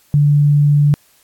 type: tone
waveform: sine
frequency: 145.8 Hz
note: D3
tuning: 12 cents flat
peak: -8 dBFS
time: 0.14-0.94 s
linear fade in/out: 0 ms
effects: white hiss -53 dBFS RMS until 1.23 s + AAC 64 kbps